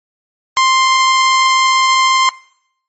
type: tone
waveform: sawtooth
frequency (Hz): 1049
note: C6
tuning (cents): +4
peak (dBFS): -5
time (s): 0.57-2.29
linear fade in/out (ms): 0
effects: noise-tail reverb RT60 0.7 s tail -21 dB re dry + MP3 32 kbps